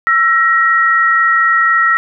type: tone pair together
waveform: sine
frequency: 1338 / 1892.2 Hz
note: E6 / A#6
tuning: +25 / +25 cents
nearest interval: tritone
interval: 600 cents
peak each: -11 dBFS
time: 0.07-1.97 s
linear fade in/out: 0 ms
effects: none